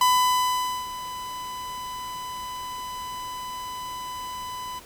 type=tone with ADSR envelope; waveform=45% pulse; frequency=1000 Hz; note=B5; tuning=21 cents sharp; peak=-16 dBFS; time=0.01-4.8 s; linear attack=3 ms; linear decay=850 ms; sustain=-16 dB; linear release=20 ms; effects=pink hiss -47 dBFS RMS until 4.85 s